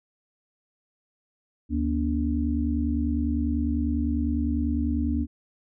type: tone cluster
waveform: sine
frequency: 74.1 / 239.6 / 289.6 Hz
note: D2 / A#3 / D4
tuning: +16 / +48 / -24 cents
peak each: -26 / -27 / -28 dBFS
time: 1.69-5.27 s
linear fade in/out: 50 ms
effects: none